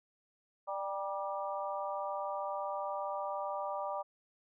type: harmonic tone with a mistuned harmonic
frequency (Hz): 197.4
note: G3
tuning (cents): +12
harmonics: 3 / 4 / 5 / 6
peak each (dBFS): -39 / -40 / -41 / -42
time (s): 0.67-4.03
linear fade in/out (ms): 20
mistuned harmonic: 5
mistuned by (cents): -44
effects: none